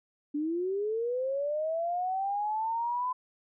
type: linear sweep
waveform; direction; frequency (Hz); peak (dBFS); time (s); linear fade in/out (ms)
sine; up; 286.5 to 1016; -28; 0.34-3.13; 10
effects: none